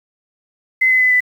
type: tone with pitch steps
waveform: sine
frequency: 2047 / 2029 / 2012 / 1994.5 Hz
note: C7 / B6 / B6 / B6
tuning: -38 / +46 / +32 / +17 cents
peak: -10 dBFS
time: 0.81-1.206 s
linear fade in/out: 10 ms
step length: 99 ms
effects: 7-bit